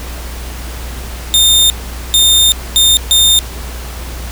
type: tone bursts at uneven times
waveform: sawtooth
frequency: 3632 Hz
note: A#7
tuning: 46 cents flat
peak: -3 dBFS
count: 4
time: 1.34-1.7 / 2.14-2.52 / 2.76-2.97 / 3.11-3.39 s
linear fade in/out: 0 ms
effects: added 60 Hz sine -23 dBFS peak until 4.31 s + pink hiss -29 dBFS RMS until 4.31 s

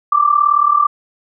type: tone with amplitude modulation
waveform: sine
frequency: 1174 Hz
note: D6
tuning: 1 cent flat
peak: -6 dBFS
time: 0.12-0.87 s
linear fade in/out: 5 ms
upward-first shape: sine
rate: 38.3 Hz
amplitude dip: 80%
effects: none

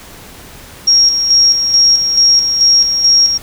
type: tone with tremolo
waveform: sine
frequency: 5588 Hz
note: F8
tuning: in tune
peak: -5 dBFS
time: 0.87-3.38 s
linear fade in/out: 10 ms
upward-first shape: square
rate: 2.3 Hz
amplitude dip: 50%
effects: pink hiss -35 dBFS RMS until 3.42 s

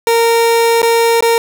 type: tone with dropouts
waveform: 30% pulse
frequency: 462.3 Hz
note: A#4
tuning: 14 cents flat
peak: -6 dBFS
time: 0.07-1.38 s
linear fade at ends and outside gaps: 1 ms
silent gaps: 0.818-0.829 / 1.207-1.224 s
effects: none

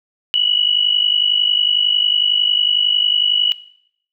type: tone pair together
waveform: sine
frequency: 2917 / 2968 Hz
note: F#7 / F#7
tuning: -25 / +5 cents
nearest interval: unison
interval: 30 cents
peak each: -16 dBFS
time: 0.34-3.52 s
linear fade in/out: 0 ms
effects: noise-tail reverb RT60 0.7 s tail -20 dB re dry

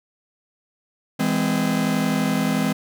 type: chord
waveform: 45% pulse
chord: E augmented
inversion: none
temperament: just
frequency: 164.81 / 206 / 257.5 Hz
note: E3 / G#3 / B#3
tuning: 0 / -14 / -28 cents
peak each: -25 / -23 / -23 dBFS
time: 1.19-2.73 s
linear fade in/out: 10 ms
effects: none

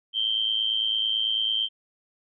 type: tone with amplitude modulation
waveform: sine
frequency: 3136 Hz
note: G7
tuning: in tune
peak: -19 dBFS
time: 0.13-1.69 s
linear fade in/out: 50 ms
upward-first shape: sine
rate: 109 Hz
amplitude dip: 75%
effects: none

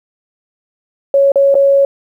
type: tone with dropouts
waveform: sine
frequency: 554.4 Hz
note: C#5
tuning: in tune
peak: -6 dBFS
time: 1.14-1.85 s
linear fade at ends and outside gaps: 2 ms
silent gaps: 1.319-1.357 / 1.543-1.552 s
effects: 8-bit

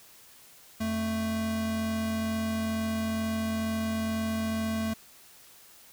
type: tone pair together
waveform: square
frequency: 87.86 / 221.4 Hz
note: F2 / A3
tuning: +11 / +11 cents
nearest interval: octave + major third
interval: 1600 cents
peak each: -38 / -29 dBFS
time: 0.8-4.94 s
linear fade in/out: 10 ms
effects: white hiss -54 dBFS RMS until 5.92 s

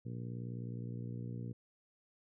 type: harmonic tone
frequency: 59.5 Hz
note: A#1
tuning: 36 cents sharp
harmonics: 2 / 3 / 4 / 5 / 6 / 7 / 8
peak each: -41 / -47 / -49 / -54 / -57 / -58 / -57 dBFS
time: 0.05-1.53 s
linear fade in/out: 10 ms
effects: none

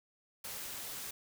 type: noise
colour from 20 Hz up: white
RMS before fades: -43 dBFS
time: 0.44-1.11 s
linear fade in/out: 5 ms
effects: none

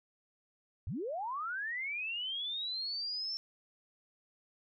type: linear sweep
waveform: sine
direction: up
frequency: 65.2 to 5420 Hz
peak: -35 dBFS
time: 0.87-3.37 s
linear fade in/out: 0 ms
effects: none

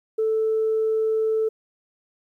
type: tone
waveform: sine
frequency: 440 Hz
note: A4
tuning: in tune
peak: -18 dBFS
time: 0.18-1.49 s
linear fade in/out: 10 ms
effects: tanh soft clip ceiling -15 dBFS + 10-bit

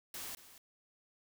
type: noise with echo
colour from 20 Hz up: white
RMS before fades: -44 dBFS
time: 0.14-0.35 s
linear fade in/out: 2 ms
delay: 230 ms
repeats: 1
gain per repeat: -14 dB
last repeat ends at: 0.58 s
effects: none

